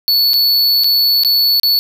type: tone with dropouts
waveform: square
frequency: 4435 Hz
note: C#8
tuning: in tune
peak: -10 dBFS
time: 0.08-1.79 s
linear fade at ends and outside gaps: 0 ms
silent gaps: 0.334-0.34 / 0.836-0.843 / 1.235-1.248 / 1.598-1.633 s
effects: 7-bit